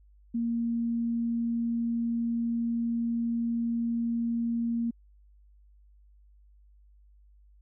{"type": "tone", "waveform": "sine", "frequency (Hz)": 233.1, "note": "A#3", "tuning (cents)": 0, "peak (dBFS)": -26, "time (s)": [0.34, 4.91], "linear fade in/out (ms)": 10, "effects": ["added 50 Hz sine -55 dBFS peak until 7.61 s"]}